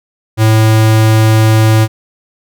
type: tone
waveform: square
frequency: 110 Hz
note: A2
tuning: in tune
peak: -6 dBFS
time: 0.37-1.88 s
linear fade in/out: 50 ms
effects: none